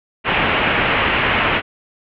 white low-pass noise, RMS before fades -17 dBFS, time 0.24-1.62 s, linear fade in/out 50 ms, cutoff 2900 Hz, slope 48 dB/octave, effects none

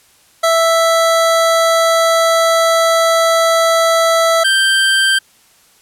25% pulse tone pair in turn, 660 / 1569.8 Hz, E5 / G6, +2 / +2 cents, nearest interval octave + minor third, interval 1500 cents, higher second, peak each -6 dBFS, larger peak neither, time 0.43-4.44 / 4.44-5.19 s, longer first, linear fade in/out 10 ms, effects white hiss -50 dBFS RMS until 5.81 s + low-pass 12000 Hz 12 dB/octave

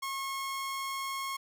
sawtooth tone, 1086 Hz, C#6, 36 cents flat, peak -30 dBFS, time 0.02-1.37 s, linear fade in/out 10 ms, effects none

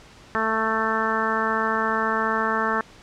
harmonic tone, 221.4 Hz, A3, 11 cents sharp, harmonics 1 / 2 / 3 / 4 / 5 / 6 / 7 / 8, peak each -30 / -29 / -32 / -29 / -27 / -27 / -30 / -29 dBFS, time 0.35-2.81 s, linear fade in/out 0 ms, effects pink hiss -48 dBFS RMS until 3.02 s + low-pass 6000 Hz 12 dB/octave

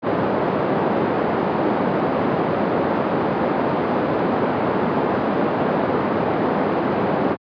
pink band-pass noise, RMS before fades -20 dBFS, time 0.02-7.37 s, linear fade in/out 50 ms, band 200 to 920 Hz, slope 12 dB/octave, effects high-pass 100 Hz 12 dB/octave + resampled to 11025 Hz

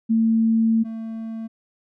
sine / triangle tone pair in turn, 225.1 / 224.3 Hz, A3 / A3, +40 / +34 cents, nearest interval unison, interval 6 cents, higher first, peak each -15 / -26 dBFS, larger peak first, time 0.09-0.84 / 0.84-1.48 s, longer first, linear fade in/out 20 ms, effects none

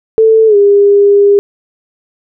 sine tone with pitch glide, 443.3 to 404.2 Hz, A4 to G#4, +13 to -47 cents, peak -3 dBFS, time 0.18-1.39 s, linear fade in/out 0 ms, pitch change -160 cents, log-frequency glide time 0.47-0.56 s, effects none

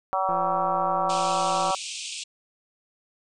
harmonic tone, 190 Hz, F#3, 46 cents sharp, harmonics 3 / 4 / 5 / 6 / 7, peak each -30 / -26 / -29 / -28 / -32 dBFS, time 0.13-1.75 s, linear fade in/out 0 ms
click train, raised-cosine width 1 ms, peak -22 dBFS, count 246, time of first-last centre 0.29-1.706 s, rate 173 Hz
pink band-pass noise, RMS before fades -35 dBFS, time 1.09-2.24 s, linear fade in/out 10 ms, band 2400 to 9000 Hz, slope 96 dB/octave
effects none

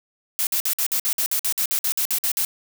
blue noise bursts, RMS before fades -22 dBFS, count 16, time 0.39-2.449 s, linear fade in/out 0 ms, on 79 ms, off 53 ms, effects none

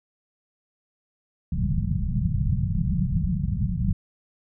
white low-pass noise, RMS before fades -24 dBFS, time 1.52-3.93 s, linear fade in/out 5 ms, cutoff 200 Hz, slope 96 dB/octave, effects none

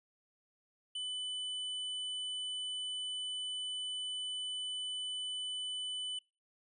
sine tone with hard clipping, 3000 Hz, F#7, 23 cents sharp, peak -38 dBFS, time 0.95-6.19 s, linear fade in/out 5 ms, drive 6 dB, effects noise-tail reverb RT60 0.3 s tail -25 dB re dry + resampled to 24000 Hz

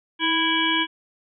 harmonic tone with a mistuned harmonic, 329.6 Hz, E4, in tune, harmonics 1 / 3 / 5 / 7 / 9 / 10, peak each -26 / -26 / -26 / -26 / -26 / -26 dBFS, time 0.19-0.87 s, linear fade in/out 50 ms, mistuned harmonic 1, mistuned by -43 cents, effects none

